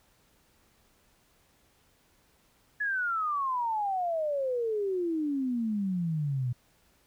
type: exponential sweep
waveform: sine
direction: down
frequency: 1717 to 120 Hz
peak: -27 dBFS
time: 2.8-6.53 s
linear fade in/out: 10 ms
effects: pink hiss -66 dBFS RMS until 7.06 s